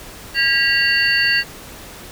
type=tone cluster; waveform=sine; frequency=1622 / 1936 / 2769 / 4524 Hz; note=G#6 / B6 / F7 / C#8; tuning=-41 / -35 / -15 / +34 cents; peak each=-19 dBFS; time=0.34-1.44 s; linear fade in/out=50 ms; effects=pink hiss -37 dBFS RMS until 2.11 s